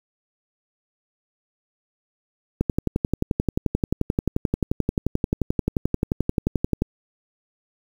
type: click train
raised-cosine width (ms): 3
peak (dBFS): -7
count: 49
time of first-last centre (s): 2.61-6.821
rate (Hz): 11.4
effects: 7-bit